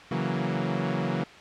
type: chord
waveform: sawtooth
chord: F# dominant seventh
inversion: second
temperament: equal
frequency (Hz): 138.59 / 164.81 / 185 / 233.1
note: C#3 / E3 / F#3 / A#3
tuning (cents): 0 / 0 / 0 / 0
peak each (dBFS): -28 / -27 / -27 / -29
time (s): 0.11-1.24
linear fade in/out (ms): 5
effects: white hiss -46 dBFS RMS until 1.4 s + low-pass 3000 Hz 12 dB/octave